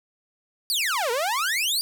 sawtooth exponential two-way sweep, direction down then up, 4884 to 446.8 to 4884 Hz, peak -19 dBFS, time 0.7-1.81 s, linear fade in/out 0 ms, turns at 1.11 s, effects 10-bit

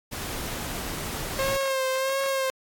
pink noise, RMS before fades -33 dBFS, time 0.11-1.58 s, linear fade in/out 20 ms
sawtooth tone with vibrato, 534 Hz, C5, 35 cents sharp, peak -20 dBFS, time 1.39-2.5 s, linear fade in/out 0 ms, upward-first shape sine, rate 1.5 Hz, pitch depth 37 cents each way
effects AAC 64 kbps

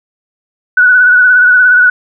sine tone with vibrato, 1480 Hz, F#6, in tune, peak -3 dBFS, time 0.77-1.9 s, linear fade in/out 5 ms, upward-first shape sine, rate 17 Hz, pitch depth 36 cents each way, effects none

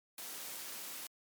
white high-pass noise, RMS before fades -45 dBFS, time 0.18-1.07 s, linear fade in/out 2 ms, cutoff 190 Hz, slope 12 dB/octave, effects MP3 96 kbps

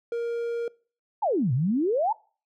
triangle tone, 468.8 Hz, A#4, 10 cents sharp, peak -24 dBFS, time 0.12-0.68 s, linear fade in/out 2 ms
sine exponential two-way sweep, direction down then up, 932.3 to 116.54 to 932.3 Hz, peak -21 dBFS, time 1.22-2.13 s, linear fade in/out 10 ms, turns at 1.53 s
effects noise-tail reverb RT60 0.4 s tail -24 dB re dry

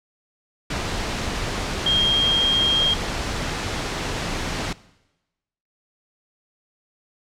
sine tone in noise, 3221 Hz, G7, 46 cents sharp, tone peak -16 dBFS, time 1.86-2.94 s, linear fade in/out 5 ms, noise pink, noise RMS -26 dBFS, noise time 0.7-4.73 s, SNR +7 dB, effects noise-tail reverb RT60 1.0 s tail -20 dB re dry + low-pass 6000 Hz 12 dB/octave

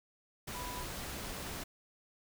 sine tone in noise, 987.8 Hz, B5, in tune, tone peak -44 dBFS, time 0.54-0.84 s, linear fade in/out 10 ms, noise pink, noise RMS -42 dBFS, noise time 0.47-1.64 s, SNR -5 dB, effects none

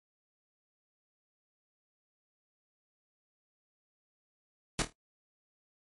pink noise with echo, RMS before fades -29 dBFS, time 4.79-4.82 s, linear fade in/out 0 ms, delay 26 ms, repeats 4, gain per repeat -9 dB, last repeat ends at 4.924 s, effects noise-tail reverb RT60 0.1 s tail -17 dB re dry + MP3 48 kbps

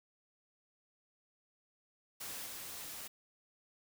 white noise with level steps, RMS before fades -44 / -46 dBFS, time 2.2-3.08 s, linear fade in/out 10 ms, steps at 2.46 s, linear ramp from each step 2 ms, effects none

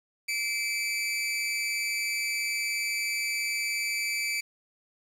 sawtooth tone with amplitude modulation, 2318 Hz, D7, 23 cents flat, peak -21 dBFS, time 0.28-4.41 s, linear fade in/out 10 ms, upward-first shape sine, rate 219 Hz, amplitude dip 70%, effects low-pass 11000 Hz 12 dB/octave + 9-bit

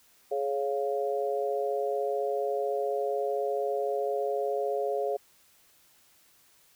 sine chord, Db major, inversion second, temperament equal with one note detuned, 420.4 / 554.4 / 698.5 Hz, Ab4 / Db5 / F5, +21 / 0 / 0 cents, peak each -30 / -31 / -33 dBFS, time 0.31-5.17 s, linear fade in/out 10 ms, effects white hiss -62 dBFS RMS until 6.75 s

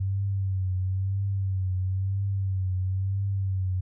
sine tone with vibrato, 95.6 Hz, G2, 43 cents flat, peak -24 dBFS, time 0-3.81 s, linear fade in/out 10 ms, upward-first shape triangle, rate 1 Hz, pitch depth 65 cents each way, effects none

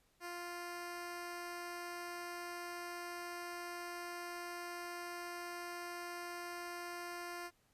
10% pulse tone, 349.2 Hz, F4, in tune, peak -35 dBFS, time 0.2-7.51 s, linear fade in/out 50 ms, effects pink hiss -74 dBFS RMS until 7.73 s + resampled to 32000 Hz

